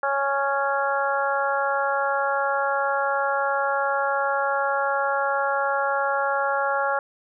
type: harmonic tone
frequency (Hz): 277.2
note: C#4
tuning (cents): 0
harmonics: 2 / 3 / 4 / 5 / 6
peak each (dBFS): -26 / -26 / -29 / -26 / -31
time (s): 0.03-6.99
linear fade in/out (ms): 2
effects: none